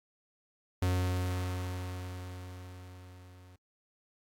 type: tone with level ramp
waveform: 45% pulse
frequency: 91 Hz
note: F#2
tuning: 28 cents flat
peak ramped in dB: -26 to -53 dBFS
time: 0.82-3.56 s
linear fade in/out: 5 ms
effects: AAC 48 kbps